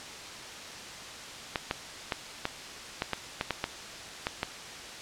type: clicks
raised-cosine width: 0.3 ms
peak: -12 dBFS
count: 11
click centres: 1.558 / 1.711 / 2.122 / 2.454 / 3.021 / 3.133 / 3.411 / 3.507 / 3.641 / 4.269 / 4.431 s
effects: white hiss -42 dBFS RMS until 5.01 s + low-pass 6000 Hz 12 dB/octave